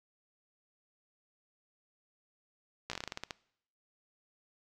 slowing click train, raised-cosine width 0.2 ms, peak -20 dBFS, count 12, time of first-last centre 2.9-3.308 s, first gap 15 ms, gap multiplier 1.17, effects noise-tail reverb RT60 0.7 s tail -22 dB re dry

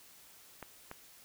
clicks, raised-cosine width 0.5 ms, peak -28 dBFS, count 2, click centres 0.627 / 0.914 s, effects white hiss -58 dBFS RMS until 1.24 s

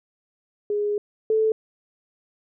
sine tone pair in turn, 414.1 / 438.4 Hz, G#4 / A4, -5 / -6 cents, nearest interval minor second, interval 99 cents, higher second, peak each -21 / -17 dBFS, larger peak second, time 0.7-0.98 / 1.3-1.52 s, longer first, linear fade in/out 2 ms, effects none

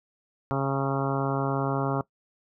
harmonic tone with a mistuned harmonic, 136.9 Hz, C#3, 21 cents flat, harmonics 1 / 2 / 3 / 4 / 5 / 6 / 7 / 8 / 9 / 10, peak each -28 / -31 / -33 / -34 / -35 / -36 / -36 / -37 / -38 / -38 dBFS, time 0.51-2.01 s, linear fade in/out 0 ms, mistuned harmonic 7, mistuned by -19 cents, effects noise-tail reverb RT60 0.1 s tail -20 dB re dry

